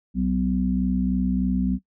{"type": "harmonic tone", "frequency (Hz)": 63.3, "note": "B1", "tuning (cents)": 43, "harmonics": [1, 3, 4], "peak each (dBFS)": [-28, -22, -25], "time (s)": [0.14, 1.79], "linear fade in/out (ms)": 50, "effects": ["noise-tail reverb RT60 0.1 s tail -18 dB re dry"]}